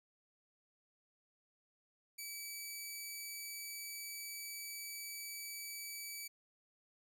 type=tone; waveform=10% pulse; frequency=2296 Hz; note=D7; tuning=40 cents flat; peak=-35 dBFS; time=2.18-6.28 s; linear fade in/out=10 ms; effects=none